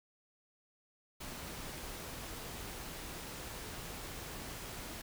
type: noise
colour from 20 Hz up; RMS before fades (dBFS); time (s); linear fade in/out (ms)
pink; -45; 1.2-5.02; 10
effects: none